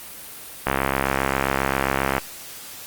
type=click train; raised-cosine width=0.5 ms; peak=-4 dBFS; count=103; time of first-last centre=0.67-2.181 s; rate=67.5 Hz; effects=white hiss -38 dBFS RMS until 2.86 s + Opus 32 kbps